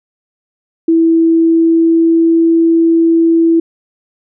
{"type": "tone with pitch glide", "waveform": "sine", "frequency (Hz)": [328.6, 330.7], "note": ["E4", "E4"], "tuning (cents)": [-5, 6], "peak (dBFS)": -6, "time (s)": [0.88, 3.6], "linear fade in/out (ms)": 5, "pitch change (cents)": 11, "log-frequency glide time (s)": [1.23, 2.48], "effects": []}